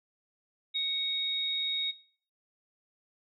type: tone pair together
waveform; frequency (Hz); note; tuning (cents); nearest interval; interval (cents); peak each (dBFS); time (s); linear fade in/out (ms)
sine; 2228 / 3757; C#7 / A#7; +8 / +13; major sixth; 905; -40 / -28; 0.74-1.92; 20
effects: noise-tail reverb RT60 0.5 s tail -21 dB re dry